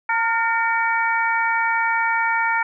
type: harmonic tone with a mistuned harmonic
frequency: 455 Hz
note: A#4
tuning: 42 cents flat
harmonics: 2 / 3 / 4 / 5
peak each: -21 / -23 / -24 / -25 dBFS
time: 0.09-2.63 s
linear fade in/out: 5 ms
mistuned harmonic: 3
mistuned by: +51 cents
effects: none